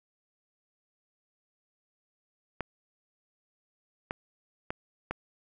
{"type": "clicks", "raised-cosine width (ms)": 0.5, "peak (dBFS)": -17, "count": 4, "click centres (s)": [2.607, 4.109, 4.705, 5.11], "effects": []}